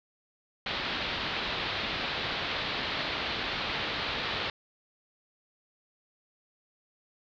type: low-pass noise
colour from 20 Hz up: white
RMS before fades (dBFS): -33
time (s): 0.66-4.5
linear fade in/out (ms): 2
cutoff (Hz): 4200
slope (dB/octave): 48
effects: none